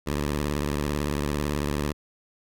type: tone with vibrato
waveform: 10% pulse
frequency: 73.1 Hz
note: D2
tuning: 7 cents flat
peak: -17 dBFS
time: 0.06-1.93 s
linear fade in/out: 20 ms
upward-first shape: sine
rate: 18 Hz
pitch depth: 120 cents each way
effects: none